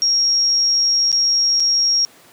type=tone with dropouts; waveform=sine; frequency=5588 Hz; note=F8; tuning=in tune; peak=-13 dBFS; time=0.02-2.05 s; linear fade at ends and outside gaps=0 ms; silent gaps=1.117-1.127 / 1.599-1.603 s; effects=pink hiss -47 dBFS RMS until 2.32 s + high-pass 200 Hz 12 dB/octave